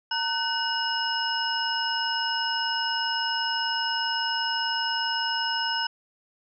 sine tone cluster, 916 / 1505 / 2897 / 5190 Hz, A#5 / F#6 / F#7 / E8, -31 / +29 / -37 / -28 cents, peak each -30 dBFS, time 0.11-5.87 s, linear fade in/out 5 ms, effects none

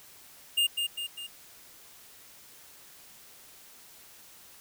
square tone with echo, 2822 Hz, F7, 17 cents sharp, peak -23 dBFS, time 0.57-0.67 s, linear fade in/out 10 ms, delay 200 ms, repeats 3, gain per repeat -5 dB, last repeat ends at 1.27 s, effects white hiss -53 dBFS RMS until 4.6 s

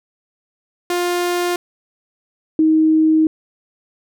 sawtooth / sine tone pair in turn, 352.6 / 315.1 Hz, F4 / D#4, +17 / +22 cents, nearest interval major second, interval 195 cents, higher first, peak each -13 / -10 dBFS, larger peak second, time 0.9-1.56 / 2.59-3.27 s, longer second, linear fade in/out 2 ms, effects none

